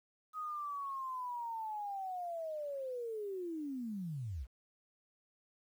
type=linear sweep; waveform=sine; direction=down; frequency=1263 to 51.9 Hz; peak=-38 dBFS; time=0.33-4.47 s; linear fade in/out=50 ms; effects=11-bit